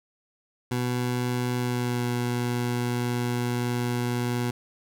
20% pulse tone with pitch glide, 123.47 to 121.63 Hz, B2 to B2, 0 to -26 cents, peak -20 dBFS, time 0.71-4.51 s, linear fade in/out 5 ms, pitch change -26 cents, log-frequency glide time 1.58-2.05 s, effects none

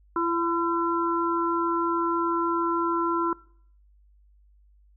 harmonic tone, 337.9 Hz, E4, 43 cents sharp, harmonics 1 / 3 / 4, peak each -26 / -27 / -28 dBFS, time 0.16-3.33 s, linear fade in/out 2 ms, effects noise-tail reverb RT60 0.6 s tail -22 dB re dry + added 50 Hz sine -55 dBFS peak until 4.96 s

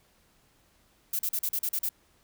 violet noise bursts, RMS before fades -29 dBFS, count 8, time 1.13-1.891 s, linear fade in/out 5 ms, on 61 ms, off 39 ms, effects pink hiss -65 dBFS RMS until 2.23 s

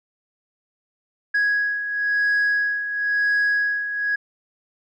sine beating tone pair, 1661.2 / 1662.18 Hz, G#6 / G#6, 0 / +1 cents, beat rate 0.98 Hz, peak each -24 / -18 dBFS, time 1.34-4.16 s, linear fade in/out 10 ms, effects tanh soft clip ceiling -15 dBFS

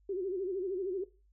sine tone with vibrato, 376 Hz, F#4, 28 cents sharp, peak -32 dBFS, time 0.09-1.04 s, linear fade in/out 5 ms, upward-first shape sine, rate 13 Hz, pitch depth 110 cents each way, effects noise-tail reverb RT60 0.3 s tail -17 dB re dry + added 50 Hz sine -63 dBFS peak until 1.32 s

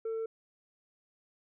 sine tone with tanh clipping, 448.8 Hz, A4, 34 cents sharp, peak -33 dBFS, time 0.05-0.26 s, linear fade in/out 5 ms, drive 2 dB, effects none

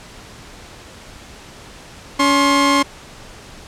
sawtooth tone pair together, 282.2 / 1065.4 Hz, C#4 / C6, +31 / +31 cents, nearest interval octave + major seventh, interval 2300 cents, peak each -11 dBFS, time 2.19-2.83 s, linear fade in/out 10 ms, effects pink hiss -39 dBFS RMS until 3.67 s + low-pass 8000 Hz 12 dB/octave

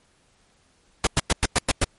pink noise bursts, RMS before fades -19 dBFS, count 7, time 1.04-1.843 s, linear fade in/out 2 ms, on 29 ms, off 100 ms, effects pink hiss -62 dBFS RMS until 1.98 s + MP3 48 kbps

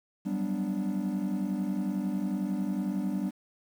triangle chord, G major seventh, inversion third, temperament equal, 185 / 196 / 246.9 / 293.7 Hz, F#3 / G3 / B3 / D4, 0 / 0 / 0 / 0 cents, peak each -34 / -28 / -33 / -32 dBFS, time 0.25-3.31 s, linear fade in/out 20 ms, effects tanh soft clip ceiling -21 dBFS + 9-bit

